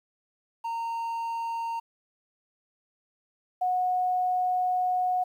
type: tone pair in turn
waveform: triangle / sine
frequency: 921 / 731 Hz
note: A#5 / F#5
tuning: -21 / -21 cents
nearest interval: major third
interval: 400 cents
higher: first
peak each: -27 / -23 dBFS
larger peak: second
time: 0.64-1.8 / 3.61-5.24 s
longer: second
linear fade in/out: 10 ms
effects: 10-bit